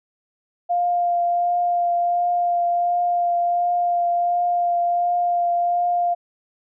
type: tone with vibrato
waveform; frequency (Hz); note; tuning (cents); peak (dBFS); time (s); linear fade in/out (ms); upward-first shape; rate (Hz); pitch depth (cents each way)
sine; 700; F5; +4; -17; 0.69-6.15; 20; triangle; 1.4; 14
effects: none